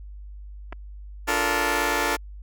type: clicks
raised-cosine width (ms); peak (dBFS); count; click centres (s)
0.5; -22; 2; 0.725 / 0.728
type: chord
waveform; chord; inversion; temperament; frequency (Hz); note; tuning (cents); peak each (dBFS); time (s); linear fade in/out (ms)
10% pulse; Bb major seventh; first; just; 291.4 / 349.6 / 437 / 466.2; D4 / F4 / A4 / Bb4; -13 / +2 / -12 / 0; -20; 1.27-2.17; 20
effects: added 50 Hz sine -37 dBFS peak until 2.42 s